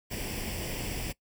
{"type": "noise with comb filter", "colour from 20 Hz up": "pink", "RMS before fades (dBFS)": -35, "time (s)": [0.1, 1.13], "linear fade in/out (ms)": 20, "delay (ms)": 0.38, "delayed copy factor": 0.7, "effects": ["noise-tail reverb RT60 0.1 s tail -20 dB re dry"]}